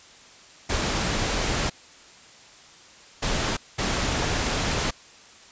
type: noise bursts at uneven times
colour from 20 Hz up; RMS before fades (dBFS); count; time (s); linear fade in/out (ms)
pink; -25; 3; 0.69-1.7 / 3.22-3.57 / 3.78-4.91; 10
effects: white hiss -49 dBFS RMS until 5.51 s + resampled to 16000 Hz